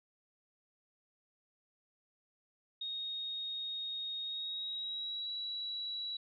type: tone with pitch glide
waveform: sine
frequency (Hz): 3729 to 3912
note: A#7 to B7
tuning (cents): 0 to -17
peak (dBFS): -37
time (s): 2.81-6.17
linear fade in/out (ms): 5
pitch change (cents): +83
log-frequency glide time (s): 4.23-5.31
effects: none